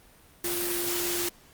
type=tone in noise; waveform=sine; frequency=349.2 Hz; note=F4; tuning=in tune; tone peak=-32 dBFS; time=0.44-1.29 s; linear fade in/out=5 ms; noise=white; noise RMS=-30 dBFS; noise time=0.44-1.29 s; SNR=-5 dB; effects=pink hiss -56 dBFS RMS until 1.53 s + Opus 32 kbps